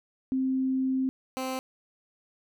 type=tone pair in turn; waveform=sine / 15% pulse; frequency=262.3 / 260.5 Hz; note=C4 / C4; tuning=+4 / -7 cents; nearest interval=unison; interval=11 cents; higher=first; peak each=-24 dBFS; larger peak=neither; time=0.32-1.09 / 1.37-1.59 s; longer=first; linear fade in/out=0 ms; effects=none